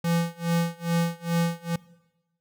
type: tone with tremolo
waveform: square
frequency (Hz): 169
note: E3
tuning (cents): +43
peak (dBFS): -21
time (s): 0.04-1.76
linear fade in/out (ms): 5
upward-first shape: sine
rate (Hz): 2.4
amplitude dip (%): 95
effects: noise-tail reverb RT60 1.0 s tail -21 dB re dry